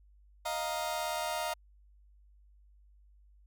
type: chord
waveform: sawtooth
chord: Eb suspended second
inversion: none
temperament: just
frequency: 622.3 / 700 / 933.4 Hz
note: Eb5 / F5 / Bb5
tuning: 0 / +4 / +2 cents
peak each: -33 dBFS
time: 0.45-1.54 s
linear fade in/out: 10 ms
effects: added 50 Hz sine -58 dBFS peak until 3.46 s